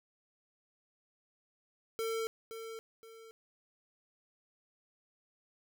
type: tone with echo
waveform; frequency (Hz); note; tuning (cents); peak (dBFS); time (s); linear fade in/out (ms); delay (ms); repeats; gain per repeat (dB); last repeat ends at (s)
square; 449.6; A4; +37; -34; 1.99-2.27; 0; 520; 2; -9; 3.31
effects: none